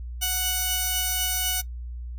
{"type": "tone pair together", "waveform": "5% pulse", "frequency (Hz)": [740, 2956], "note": ["F#5", "F#7"], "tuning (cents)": [0, -2], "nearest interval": "2 octaves", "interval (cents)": 2398, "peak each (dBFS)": -17, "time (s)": [0.21, 1.62], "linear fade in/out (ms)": 20, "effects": ["noise-tail reverb RT60 0.1 s tail -17 dB re dry", "added 60 Hz sine -32 dBFS peak until 2.18 s"]}